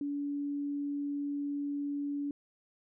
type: tone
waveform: sine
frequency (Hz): 286.2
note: D4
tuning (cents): -45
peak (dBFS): -32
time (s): 0.01-2.31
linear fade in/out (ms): 2
effects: none